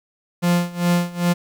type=tone with tremolo; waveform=45% pulse; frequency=174.61 Hz; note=F3; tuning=in tune; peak=-14 dBFS; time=0.42-1.34 s; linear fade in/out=20 ms; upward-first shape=sine; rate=2.5 Hz; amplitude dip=90%; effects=9-bit